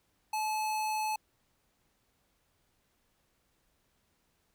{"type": "tone", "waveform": "square", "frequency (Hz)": 862, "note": "A5", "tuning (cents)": -36, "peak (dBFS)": -31, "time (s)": [0.33, 1.16], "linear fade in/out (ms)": 5, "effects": ["pink hiss -74 dBFS RMS until 4.54 s"]}